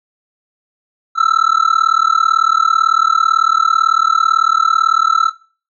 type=tone with amplitude modulation; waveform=triangle; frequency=1325 Hz; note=E6; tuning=9 cents sharp; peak=-3 dBFS; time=1.15-5.32 s; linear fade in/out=50 ms; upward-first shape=sine; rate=38 Hz; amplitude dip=100%; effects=noise-tail reverb RT60 0.4 s tail -19 dB re dry + MP3 32 kbps